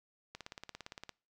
click train, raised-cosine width 0.2 ms, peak -27 dBFS, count 14, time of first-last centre 0.35-1.093 s, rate 17.5 Hz, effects noise-tail reverb RT60 0.4 s tail -25 dB re dry

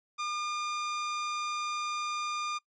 sawtooth tone, 1208 Hz, D6, 48 cents sharp, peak -28 dBFS, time 0.18-2.59 s, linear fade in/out 20 ms, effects noise-tail reverb RT60 0.1 s tail -23 dB re dry + resampled to 16000 Hz

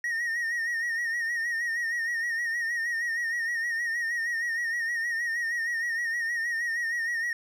triangle tone with vibrato, 1864.7 Hz, A#6, in tune, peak -25 dBFS, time 0.04-7.33 s, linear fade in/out 2 ms, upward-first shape sine, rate 6.4 Hz, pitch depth 58 cents each way, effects none

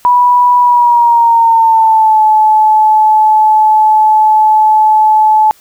sine tone with pitch glide, 980 to 863.1 Hz, B5 to A5, -14 to -34 cents, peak -4 dBFS, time 0.05-5.51 s, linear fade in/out 0 ms, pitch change -220 cents, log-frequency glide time 0.59-2.22 s, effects white hiss -45 dBFS RMS until 5.6 s

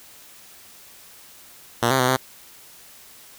5% pulse tone with pitch steps, 118.5 / 132.3 / 126.6 / 130.1 Hz, A#2 / C3 / B2 / C3, +29 / +20 / +43 / -9 cents, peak -6 dBFS, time 1.82-2.168 s, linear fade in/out 10 ms, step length 87 ms, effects white hiss -47 dBFS RMS until 3.38 s

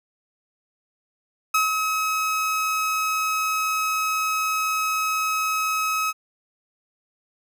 30% pulse tone with ADSR envelope, 1279 Hz, D#6, 47 cents sharp, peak -14 dBFS, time 1.54-6.13 s, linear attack 7 ms, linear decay 150 ms, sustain -5 dB, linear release 36 ms, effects none

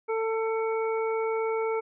harmonic tone, 446.1 Hz, A4, 24 cents sharp, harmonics 1 / 2 / 3 / 5, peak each -26 / -34 / -37 / -39 dBFS, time 0.08-1.81 s, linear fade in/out 20 ms, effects none

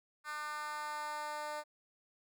10% pulse tone with high-pass filter sweep, 300 Hz, D4, 37 cents sharp, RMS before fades -41 dBFS, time 0.24-1.64 s, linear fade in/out 50 ms, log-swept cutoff 1300 to 660 Hz, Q 2.6, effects none

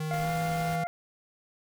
square tone with pitch glide, 155.56 to 162.26 Hz, D#3 to E3, 0 to -27 cents, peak -31 dBFS, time 0-0.84 s, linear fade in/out 5 ms, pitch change +73 cents, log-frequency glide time 0.18-0.3 s
harmonic tone, 698.5 Hz, F5, in tune, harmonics 1 / 2 / 3, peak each -30 / -41 / -42 dBFS, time 0.11-0.87 s, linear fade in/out 0 ms
pink noise, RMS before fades -42 dBFS, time 0.13-0.76 s, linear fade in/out 5 ms
effects none

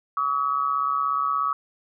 sine tone pair together, 1140.2 / 1277 Hz, C#6 / D#6, +48 / +45 cents, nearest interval major second, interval 197 cents, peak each -24 dBFS, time 0.17-1.53 s, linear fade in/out 2 ms, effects none

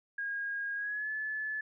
sine tone with pitch glide, 1631 to 1728 Hz, G#6 to A6, -32 to -32 cents, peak -33 dBFS, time 0.18-1.61 s, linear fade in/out 5 ms, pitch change +100 cents, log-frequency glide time 0.75-1.1 s, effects none

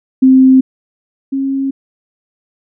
sine tone pair in turn, 261.6 / 271.1 Hz, C4 / C#4, 0 / -38 cents, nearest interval minor second, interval 62 cents, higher second, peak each -3 / -13 dBFS, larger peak first, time 0.22-0.61 / 1.32-1.71 s, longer neither, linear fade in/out 10 ms, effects none

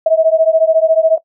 sine beating tone pair, 638 / 652 Hz, D#5 / E5, +43 / -19 cents, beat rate 14 Hz, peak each -11 dBFS, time 0.06-1.18 s, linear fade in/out 5 ms, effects noise-tail reverb RT60 0.1 s tail -18 dB re dry

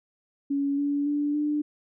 sine tone with pitch steps, 280.7 / 286.1 / 291.6 / 297.2 Hz, C#4 / D4 / D4 / D4, +22 / -45 / -12 / +21 cents, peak -23 dBFS, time 0.5-1.62 s, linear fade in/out 10 ms, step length 280 ms, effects none

